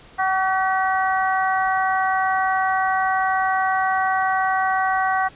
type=harmonic tone with a mistuned harmonic; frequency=378.8 Hz; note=F#4; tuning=41 cents sharp; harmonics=2 / 3 / 4 / 5; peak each=-20 / -24 / -25 / -27 dBFS; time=0.18-5.29 s; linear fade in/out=20 ms; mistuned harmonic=5; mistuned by=+25 cents; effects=pink hiss -47 dBFS RMS until 5.35 s + resampled to 8000 Hz